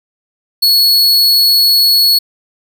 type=tone; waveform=45% pulse; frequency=4373 Hz; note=C#8; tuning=24 cents flat; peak=-6 dBFS; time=0.62-2.19 s; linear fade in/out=10 ms; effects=none